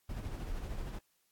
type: noise with tremolo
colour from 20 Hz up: brown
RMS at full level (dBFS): -38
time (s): 0.09-0.99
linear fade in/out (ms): 5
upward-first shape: sine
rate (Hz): 13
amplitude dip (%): 35
effects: white hiss -75 dBFS RMS until 1.31 s + AAC 64 kbps